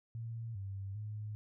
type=tone with pitch steps; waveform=sine; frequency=114.6 / 97.8 / 106.1 Hz; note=A#2 / G2 / G#2; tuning=-29 / -4 / +38 cents; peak=-39 dBFS; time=0.15-1.35 s; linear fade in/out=0 ms; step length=400 ms; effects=none